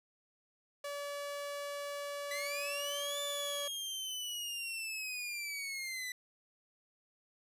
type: tone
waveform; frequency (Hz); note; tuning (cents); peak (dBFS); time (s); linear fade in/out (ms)
sawtooth; 573; D5; -43; -35; 0.84-3.68; 5
type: linear two-way sweep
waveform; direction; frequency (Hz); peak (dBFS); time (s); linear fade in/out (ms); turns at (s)
sawtooth; up then down; 1975.5 to 3520 to 1975.5; -35; 2.31-6.12; 2; 3.2
effects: resampled to 32000 Hz